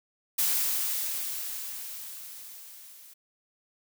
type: noise with level ramp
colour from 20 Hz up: blue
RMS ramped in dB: -25 to -51 dBFS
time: 0.38-3.14 s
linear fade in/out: 10 ms
effects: none